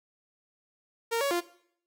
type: tone with pitch steps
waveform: sawtooth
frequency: 461.5 / 560 / 348 Hz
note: A#4 / C#5 / F4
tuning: -17 / +18 / -6 cents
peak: -22 dBFS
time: 1.11-1.41 s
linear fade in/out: 20 ms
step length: 100 ms
effects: noise-tail reverb RT60 0.6 s tail -17 dB re dry